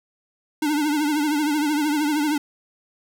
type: tone with vibrato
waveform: square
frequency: 298.5 Hz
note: D4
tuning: 28 cents sharp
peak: -20 dBFS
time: 0.62-2.38 s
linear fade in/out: 5 ms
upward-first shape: triangle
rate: 13 Hz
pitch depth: 93 cents each way
effects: none